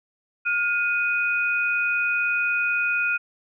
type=tone pair together; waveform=sine; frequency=1419.8 / 2489 Hz; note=F6 / D#7; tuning=+28 / 0 cents; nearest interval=minor seventh; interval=972 cents; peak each=-23 dBFS; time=0.45-3.18 s; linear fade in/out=20 ms; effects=none